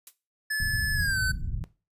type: noise with exponential decay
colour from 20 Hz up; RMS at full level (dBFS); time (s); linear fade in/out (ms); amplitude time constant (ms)
blue; -38; 0.07-0.15; 2; 16
type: tone with pitch glide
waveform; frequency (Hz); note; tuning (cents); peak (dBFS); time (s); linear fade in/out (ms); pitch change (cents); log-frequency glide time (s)
square; 1727 to 1520.9; A6 to F#6; -33 to +47; -26; 0.5-1.32; 10; -220; 0.94-1.19
type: low-pass noise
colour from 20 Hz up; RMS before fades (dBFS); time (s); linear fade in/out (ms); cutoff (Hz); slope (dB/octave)
pink; -31; 0.6-1.64; 0; 160; 24
effects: noise-tail reverb RT60 0.3 s tail -17 dB re dry + resampled to 32000 Hz